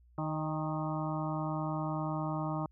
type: harmonic tone with a mistuned harmonic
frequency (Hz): 155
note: D#3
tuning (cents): -6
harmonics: 1 / 2 / 4 / 5 / 6 / 7 / 8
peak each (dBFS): -35 / -38 / -41 / -42 / -43 / -43 / -44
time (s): 0.18-2.66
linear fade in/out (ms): 2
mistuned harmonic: 5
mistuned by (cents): +40
effects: added 60 Hz sine -59 dBFS peak until 2.71 s